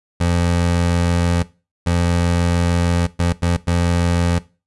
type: tone bursts at uneven times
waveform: 25% pulse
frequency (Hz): 86.4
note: F2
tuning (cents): -18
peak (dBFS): -11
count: 5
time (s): 0.2-1.43 / 1.86-3.07 / 3.19-3.33 / 3.42-3.57 / 3.67-4.39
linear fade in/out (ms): 10
effects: noise-tail reverb RT60 0.3 s tail -18 dB re dry + resampled to 24000 Hz